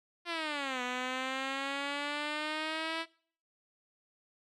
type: exponential two-way sweep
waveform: 5% pulse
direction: down then up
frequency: 350 to 246.9 to 330.2 Hz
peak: -22 dBFS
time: 0.25-3.06 s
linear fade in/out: 50 ms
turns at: 0.82 s
effects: noise-tail reverb RT60 0.5 s tail -22 dB re dry + low-pass 5000 Hz 12 dB/octave